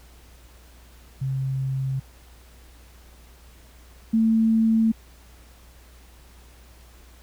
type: tone pair in turn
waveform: sine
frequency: 133.5 / 223.4 Hz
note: C3 / A3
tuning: +35 / +27 cents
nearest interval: major sixth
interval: 892 cents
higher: second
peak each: -23 / -16 dBFS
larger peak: second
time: 1.21-2 / 4.13-4.92 s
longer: neither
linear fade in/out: 10 ms
effects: added 60 Hz sine -48 dBFS peak until 7.22 s + pink hiss -54 dBFS RMS until 7.22 s